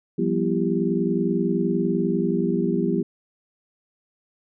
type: tone cluster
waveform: sine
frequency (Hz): 173.9 / 194.2 / 244.5 / 336.6 / 395.9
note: F3 / G3 / B3 / E4 / G4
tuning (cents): -7 / -16 / -17 / +36 / +17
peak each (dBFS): -26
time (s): 0.18-3.03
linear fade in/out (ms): 10
effects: none